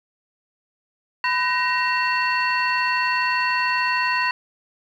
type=tone cluster; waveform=sine; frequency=999 / 1516 / 1880 / 2713 / 4416 Hz; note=B5 / F#6 / A#6 / E7 / C#8; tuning=+20 / +42 / +14 / +49 / -7 cents; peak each=-22 / -29 / -23 / -25 / -31 dBFS; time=1.24-4.31 s; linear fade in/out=2 ms; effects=tanh soft clip ceiling -9 dBFS + 9-bit